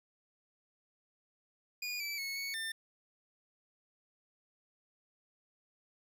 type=tone with pitch steps; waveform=25% pulse; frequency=2445 / 2316 / 2196 / 2219 / 1800 Hz; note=D#7 / D7 / C#7 / C#7 / A6; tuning=-31 / -25 / -17 / +1 / +39 cents; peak=-33 dBFS; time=1.82-2.72 s; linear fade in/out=5 ms; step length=180 ms; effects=none